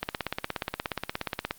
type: click train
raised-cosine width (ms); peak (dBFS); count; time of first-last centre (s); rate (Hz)
0.3; -12; 26; 0.03-1.509; 16.9
effects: white hiss -54 dBFS RMS until 1.58 s + Opus 32 kbps